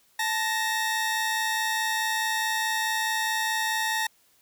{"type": "tone pair together", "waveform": "sawtooth", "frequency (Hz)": [880, 1864.7], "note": ["A5", "A#6"], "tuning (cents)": [0, 0], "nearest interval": "octave + minor second", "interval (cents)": 1300, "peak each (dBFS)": -24, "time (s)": [0.19, 4.07], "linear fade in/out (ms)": 5, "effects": ["white hiss -63 dBFS RMS until 4.41 s"]}